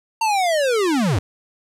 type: linear sweep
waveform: square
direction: down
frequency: 920 to 77.78 Hz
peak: -17 dBFS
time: 0.21-1.19 s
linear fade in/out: 5 ms
effects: low-pass 10000 Hz 12 dB/octave + 9-bit